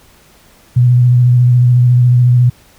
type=tone with vibrato; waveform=sine; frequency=123.3 Hz; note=B2; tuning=2 cents flat; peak=-5 dBFS; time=0.76-2.5 s; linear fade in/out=10 ms; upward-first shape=square; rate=14 Hz; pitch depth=19 cents each way; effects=pink hiss -46 dBFS RMS until 2.78 s